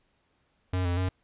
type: tone with pitch steps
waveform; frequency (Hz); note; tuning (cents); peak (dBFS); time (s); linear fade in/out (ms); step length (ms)
square; 91.7 / 88 / 92.3; F#2 / F2 / F#2; -15 / +14 / -4; -26; 0.73-1.09; 5; 120
effects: pink hiss -71 dBFS RMS until 1.23 s + resampled to 8000 Hz